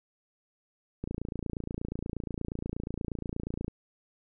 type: click train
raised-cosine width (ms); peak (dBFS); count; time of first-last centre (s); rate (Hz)
3; -21; 76; 1.04-3.681; 28.4
effects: none